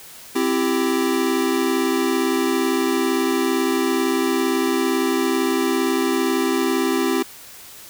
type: chord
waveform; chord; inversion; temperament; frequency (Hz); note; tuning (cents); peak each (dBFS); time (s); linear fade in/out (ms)
square; C major; none; equal with one note detuned; 261.6 / 334.2 / 392; C4 / E4 / G4; 0 / +24 / 0; -23; 0.35-7.23; 10
effects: white hiss -41 dBFS RMS until 7.89 s